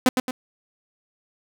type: tone with echo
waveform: sawtooth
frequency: 254.6 Hz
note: C4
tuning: 47 cents flat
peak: -9 dBFS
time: 0.06-0.09 s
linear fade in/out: 2 ms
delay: 110 ms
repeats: 2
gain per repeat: -6 dB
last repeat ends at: 0.31 s
effects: none